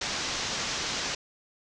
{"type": "low-pass noise", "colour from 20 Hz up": "white", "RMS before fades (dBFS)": -32, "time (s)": [0.01, 1.15], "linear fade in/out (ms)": 5, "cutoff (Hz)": 6600, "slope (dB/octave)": 48, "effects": []}